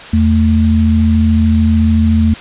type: tone pair together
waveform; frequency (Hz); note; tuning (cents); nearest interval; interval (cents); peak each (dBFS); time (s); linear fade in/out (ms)
sine; 83 / 221.6; E2 / A3; +12 / +13; octave + perfect fourth; 1701; -10; 0.13-2.34; 5
effects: white hiss -30 dBFS RMS until 2.4 s + resampled to 8000 Hz